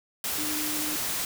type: tone in noise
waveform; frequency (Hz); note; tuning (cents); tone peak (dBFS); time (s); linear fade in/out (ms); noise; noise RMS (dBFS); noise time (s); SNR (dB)
sine; 303.7; D#4; -42; -34; 0.38-0.96; 2; white; -30; 0.24-1.25; -7
effects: none